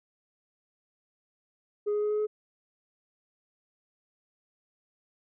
sine tone with pitch steps, 415.3 / 417.7 / 420.1 / 422.6 / 425 Hz, G#4 / G#4 / G#4 / G#4 / G#4, 0 / +10 / +20 / +30 / +40 cents, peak -23 dBFS, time 1.86-2.27 s, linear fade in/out 20 ms, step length 82 ms, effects tanh soft clip ceiling -24 dBFS

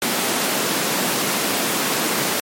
pink high-pass noise, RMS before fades -21 dBFS, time 0.02-2.4 s, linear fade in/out 2 ms, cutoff 180 Hz, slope 24 dB/octave, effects MP3 64 kbps

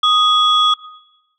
sine tone pair together, 1244.5 / 3360 Hz, D#6 / G#7, 0 / +19 cents, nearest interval octave + perfect fourth, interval 1719 cents, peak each -12 dBFS, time 0.03-0.74 s, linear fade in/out 5 ms, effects noise-tail reverb RT60 1.0 s tail -19 dB re dry + tanh soft clip ceiling -4 dBFS

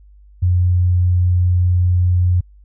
sine tone, 89.5 Hz, F2, 43 cents sharp, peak -11 dBFS, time 0.42-2.41 s, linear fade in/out 10 ms, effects added 50 Hz sine -42 dBFS peak until 2.64 s

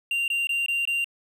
triangle tone bursts, 2775 Hz, F7, 12 cents flat, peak -21 dBFS, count 5, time 0.11-1.044 s, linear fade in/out 2 ms, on 170 ms, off 21 ms, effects none

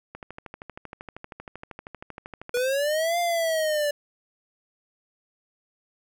click train, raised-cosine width 0.5 ms, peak -23 dBFS, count 32, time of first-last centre 0.15-2.572 s, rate 12.8 Hz
square linear two-way sweep, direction up then down, 480 to 701 to 579 Hz, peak -23 dBFS, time 2.54-3.91 s, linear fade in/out 5 ms, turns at 3.19 s
effects none

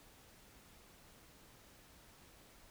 silence, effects pink hiss -62 dBFS RMS until 2.7 s

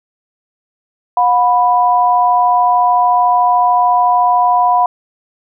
sine tone pair together, 721.4 / 987.8 Hz, F#5 / B5, -44 / 0 cents, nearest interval perfect fourth, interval 544 cents, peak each -11 dBFS, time 1.17-4.86 s, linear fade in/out 2 ms, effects none

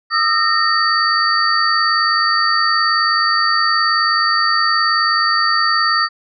sine tone cluster, 1228 / 1327 / 1845 / 4590 Hz, D#6 / E6 / A#6 / D8, -23 / +11 / -18 / -40 cents, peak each -18 dBFS, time 0.1-6.09 s, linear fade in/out 50 ms, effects none

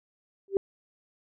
sine tone with exponential growth, 392 Hz, G4, in tune, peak -16 dBFS, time 0.48-0.57 s, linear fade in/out 1 ms, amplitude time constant 18 ms, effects none

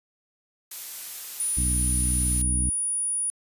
blue noise, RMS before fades -35 dBFS, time 0.71-2.42 s, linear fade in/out 5 ms
sine tone, 9700 Hz, D#9, 45 cents flat, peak -24 dBFS, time 1.4-3.3 s, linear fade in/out 0 ms
harmonic tone, 61.74 Hz, B1, in tune, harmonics 1 / 2 / 3 / 4 / 5, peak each -25 / -31 / -35 / -37 / -39 dBFS, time 1.57-2.7 s, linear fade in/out 5 ms
effects resampled to 32000 Hz

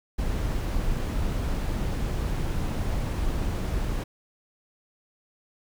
brown noise, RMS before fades -27 dBFS, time 0.18-4.04 s, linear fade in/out 10 ms, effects none

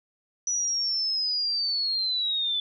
sine linear sweep, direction down, 5920 to 3472 Hz, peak -24 dBFS, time 0.47-2.6 s, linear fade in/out 2 ms, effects none

